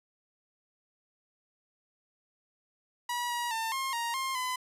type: tone with pitch steps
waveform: sawtooth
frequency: 967 / 958 / 898 / 1068 / 936 / 1062 / 1012 Hz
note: B5 / A#5 / A5 / C6 / A#5 / C6 / B5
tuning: -37 / +47 / +35 / +35 / +7 / +25 / +42 cents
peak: -27 dBFS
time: 3.09-4.56 s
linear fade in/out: 5 ms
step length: 210 ms
effects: resampled to 32000 Hz